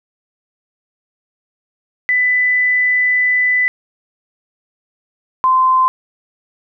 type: tone pair in turn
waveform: sine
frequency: 1995 / 1035.7 Hz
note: B6 / C6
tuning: +17 / -18 cents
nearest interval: major seventh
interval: 1135 cents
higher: first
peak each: -11 / -9 dBFS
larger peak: second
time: 2.09-3.68 / 5.44-5.88 s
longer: first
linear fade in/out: 0 ms
effects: none